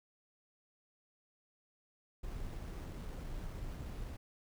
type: noise with sample-and-hold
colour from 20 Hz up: brown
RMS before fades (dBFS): -43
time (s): 2.23-4.17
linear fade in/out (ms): 10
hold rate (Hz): 7350
effects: none